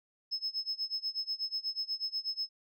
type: tone with tremolo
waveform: sine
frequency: 5190 Hz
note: E8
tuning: 28 cents flat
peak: -29 dBFS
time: 0.31-2.49 s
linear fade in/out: 20 ms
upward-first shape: sine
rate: 8.2 Hz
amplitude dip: 95%
effects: tanh soft clip ceiling -26 dBFS